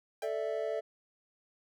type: tone with exponential decay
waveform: sawtooth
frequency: 795 Hz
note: G5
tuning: 24 cents sharp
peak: -36 dBFS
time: 0.22-0.35 s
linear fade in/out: 2 ms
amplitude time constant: 28 ms
type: chord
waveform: triangle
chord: A suspended fourth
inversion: none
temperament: equal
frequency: 440 / 587.3 / 659.3 Hz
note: A4 / D5 / E5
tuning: 0 / 0 / 0 cents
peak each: -34 / -35 / -34 dBFS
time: 0.22-0.81 s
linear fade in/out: 20 ms
effects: none